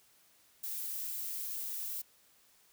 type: noise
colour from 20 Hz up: violet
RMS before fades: -39 dBFS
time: 0.63-2.02 s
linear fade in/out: 10 ms
effects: white hiss -66 dBFS RMS until 2.72 s